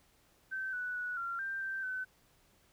sine tone with pitch steps, 1544 / 1482 / 1471 / 1378 / 1575 / 1563 / 1516 Hz, G6 / F#6 / F#6 / F6 / G6 / G6 / F#6, -27 / +2 / -11 / -24 / +8 / -6 / +42 cents, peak -35 dBFS, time 0.51-2.05 s, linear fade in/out 20 ms, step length 220 ms, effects pink hiss -68 dBFS RMS until 2.72 s

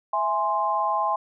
sine chord, E augmented, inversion none, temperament equal, 659.3 / 830.6 / 1046.5 Hz, E5 / G#5 / B#5, 0 / 0 / 0 cents, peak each -29 / -25 / -24 dBFS, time 0.13-1.16 s, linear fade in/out 5 ms, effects none

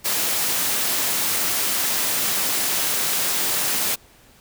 white high-pass noise, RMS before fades -22 dBFS, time 0.04-3.96 s, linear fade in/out 20 ms, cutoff 130 Hz, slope 12 dB/octave, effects pink hiss -52 dBFS RMS until 4.4 s

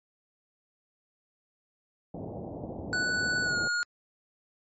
pink low-pass noise, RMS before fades -36 dBFS, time 2.14-3.68 s, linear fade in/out 5 ms, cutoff 790 Hz, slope 48 dB/octave
square tone with pitch glide, 1482 to 1432.3 Hz, F#6 to F6, +2 to +43 cents, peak -27 dBFS, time 2.93-3.83 s, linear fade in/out 0 ms, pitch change -59 cents, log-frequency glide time 3.43-3.57 s
effects high-pass 100 Hz 12 dB/octave + MP3 32 kbps

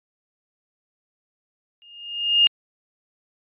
sine tone with exponential growth, 2833 Hz, F7, 24 cents sharp, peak -8 dBFS, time 1.82-2.47 s, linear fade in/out 0 ms, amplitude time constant 140 ms, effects tanh soft clip ceiling -10 dBFS + resampled to 8000 Hz

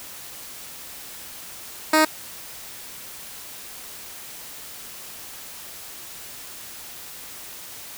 10% pulse tone, 311.9 Hz, D#4, 4 cents sharp, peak -6 dBFS, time 1.93-2.05 s, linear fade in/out 5 ms, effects white hiss -39 dBFS RMS until 7.97 s

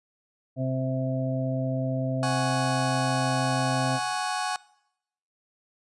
harmonic tone, 130.81 Hz, C3, in tune, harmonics 1 / 2 / 4 / 5, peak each -27 / -30 / -36 / -32 dBFS, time 0.56-4 s, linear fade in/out 50 ms
sawtooth chord, F# suspended second, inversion none, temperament just, 740 / 832.5 / 1110 Hz, F#5 / G#5 / C#6, 0 / +4 / +2 cents, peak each -26 / -27 / -28 dBFS, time 2.23-4.56 s, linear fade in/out 0 ms
effects noise-tail reverb RT60 0.8 s tail -22 dB re dry + resampled to 24000 Hz

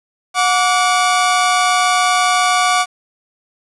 sawtooth tone pair together, 728 / 1155.6 Hz, F#5 / D6, -28 / -28 cents, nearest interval minor sixth, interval 800 cents, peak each -11 dBFS, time 0.34-2.86 s, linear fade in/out 50 ms, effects resampled to 24000 Hz + 7-bit

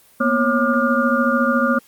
sine tone cluster, 233.9 / 247.8 / 549 / 1195 / 1425 Hz, A#3 / B3 / C#5 / D6 / F6, +6 / +6 / -17 / +30 / +34 cents, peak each -21 dBFS, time 0.2-1.79 s, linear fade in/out 10 ms, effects white hiss -52 dBFS RMS until 1.87 s + Opus 32 kbps

